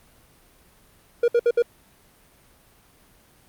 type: tone bursts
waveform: triangle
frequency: 474.6 Hz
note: A#4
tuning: 31 cents sharp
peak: -13 dBFS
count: 4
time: 1.23-1.623 s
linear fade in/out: 5 ms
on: 51 ms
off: 63 ms
effects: pink hiss -56 dBFS RMS until 3.48 s + Opus 32 kbps